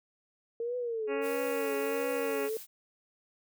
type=tone with vibrato; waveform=sine; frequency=458.3 Hz; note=A#4; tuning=29 cents flat; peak=-31 dBFS; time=0.6-2.57 s; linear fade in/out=2 ms; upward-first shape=triangle; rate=1.5 Hz; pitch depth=150 cents each way
type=harmonic tone; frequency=277.3 Hz; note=C#4; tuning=1 cent sharp; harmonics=1 / 2 / 3 / 4 / 5 / 6 / 7 / 8 / 9 / 10; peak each=-38 / -37 / -44 / -44 / -45 / -48 / -46 / -49 / -45 / -48 dBFS; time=1.07-2.5 s; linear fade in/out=50 ms
type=noise; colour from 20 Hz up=blue; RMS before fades=-45 dBFS; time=1.21-2.67 s; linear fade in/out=50 ms
effects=none